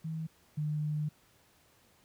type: tone pair in turn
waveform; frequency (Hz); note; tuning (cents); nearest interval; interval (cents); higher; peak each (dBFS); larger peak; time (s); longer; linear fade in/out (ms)
sine; 160 / 151.02; D#3 / D3; +49 / +49; minor second; 100; first; -34 / -30; second; 0.04-0.27 / 0.57-1.09; second; 10
effects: pink hiss -65 dBFS RMS until 2.04 s + high-pass 60 Hz 12 dB/octave